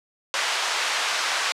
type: band-pass noise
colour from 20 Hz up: pink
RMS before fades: -25 dBFS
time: 0.34-1.52 s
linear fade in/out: 0 ms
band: 960 to 6200 Hz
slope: 12 dB/octave
effects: high-pass 400 Hz 12 dB/octave + low-pass 10000 Hz 12 dB/octave